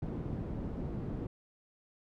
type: low-pass noise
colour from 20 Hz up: white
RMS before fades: -38 dBFS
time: 0.02-1.27 s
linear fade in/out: 5 ms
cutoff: 230 Hz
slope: 12 dB/octave
effects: none